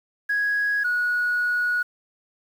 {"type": "tone pair in turn", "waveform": "sine", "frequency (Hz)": [1661.2, 1458.7], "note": ["G#6", "F#6"], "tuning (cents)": [0, -25], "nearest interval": "major second", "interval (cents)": 225, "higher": "first", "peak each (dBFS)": -19, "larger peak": "neither", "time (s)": [[0.29, 0.84], [0.84, 1.83]], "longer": "second", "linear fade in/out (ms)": 10, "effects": ["tanh soft clip ceiling -16 dBFS", "8-bit"]}